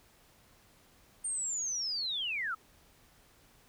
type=linear sweep; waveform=sine; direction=down; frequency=8870 to 1232 Hz; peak=-32 dBFS; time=1.24-2.55 s; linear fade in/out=10 ms; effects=pink hiss -63 dBFS RMS until 3.68 s